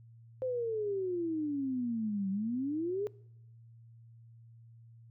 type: exponential two-way sweep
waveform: sine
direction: down then up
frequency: 523.3 to 189.6 to 427.3 Hz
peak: -31 dBFS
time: 0.42-3.07 s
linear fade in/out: 0 ms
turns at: 2.3 s
effects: noise-tail reverb RT60 0.8 s tail -24 dB re dry + added 115 Hz sine -53 dBFS peak until 5.1 s